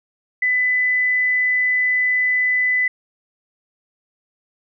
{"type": "tone", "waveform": "sine", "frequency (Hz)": 2001, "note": "B6", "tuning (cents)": 22, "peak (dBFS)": -15, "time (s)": [0.42, 2.88], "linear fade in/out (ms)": 5, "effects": []}